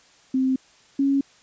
sine tone pair in turn, 261.6 / 276 Hz, C4 / C#4, 0 / -7 cents, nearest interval minor second, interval 93 cents, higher second, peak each -18 / -17 dBFS, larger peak second, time 0.34-0.56 / 0.99-1.21 s, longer neither, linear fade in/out 5 ms, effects white hiss -55 dBFS RMS until 1.42 s + resampled to 16000 Hz

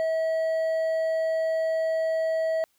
triangle tone with hard clipping, 645 Hz, E5, 38 cents flat, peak -24 dBFS, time 0-2.64 s, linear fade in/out 0 ms, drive 7 dB, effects white hiss -69 dBFS RMS until 2.78 s

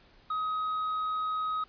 triangle tone, 1263 Hz, D#6, 26 cents sharp, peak -27 dBFS, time 0.3-1.64 s, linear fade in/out 5 ms, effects pink hiss -60 dBFS RMS until 1.68 s + resampled to 11025 Hz

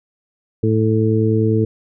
harmonic tone, 110 Hz, A2, in tune, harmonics 1 / 2 / 3 / 4, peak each -16 / -20 / -20 / -19 dBFS, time 0.63-1.65 s, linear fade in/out 5 ms, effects none

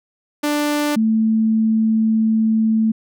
sawtooth / sine tone pair in turn, 295 / 221 Hz, D4 / A3, +8 / +8 cents, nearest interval perfect fourth, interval 500 cents, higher first, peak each -13 dBFS, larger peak neither, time 0.43-0.96 / 0.96-2.92 s, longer second, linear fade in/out 10 ms, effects none

